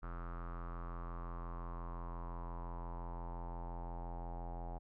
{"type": "tone with low-pass filter sweep", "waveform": "square", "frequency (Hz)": 42.87, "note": "F1", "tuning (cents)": -31, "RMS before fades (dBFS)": -44, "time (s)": [0.02, 4.79], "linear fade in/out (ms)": 20, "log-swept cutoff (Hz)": [1300, 790], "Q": 6, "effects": []}